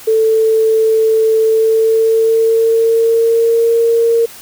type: tone with pitch glide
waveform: sine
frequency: 442.5 to 461.6 Hz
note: A4 to A#4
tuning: +10 to -17 cents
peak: -8 dBFS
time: 0.07-4.26 s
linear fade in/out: 10 ms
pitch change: +73 cents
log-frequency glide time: 1.44-3.72 s
effects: white hiss -35 dBFS RMS until 4.41 s